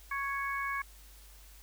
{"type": "harmonic tone", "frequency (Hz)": 554.4, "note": "C#5", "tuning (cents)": 0, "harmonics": [2, 3, 4], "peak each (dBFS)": [-35, -37, -38], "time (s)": [0.11, 0.82], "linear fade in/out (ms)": 5, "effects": ["added 50 Hz sine -53 dBFS peak until 1.62 s", "white hiss -58 dBFS RMS until 1.62 s"]}